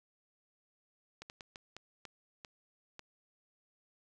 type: slowing click train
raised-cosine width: 0.2 ms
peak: -29 dBFS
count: 8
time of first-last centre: 1.22-2.994 s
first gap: 79 ms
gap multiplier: 1.38
effects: none